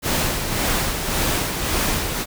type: noise with tremolo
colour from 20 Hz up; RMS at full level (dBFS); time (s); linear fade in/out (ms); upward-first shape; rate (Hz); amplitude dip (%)
pink; -20; 0.02-2.26; 50; sine; 1.8; 45
effects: none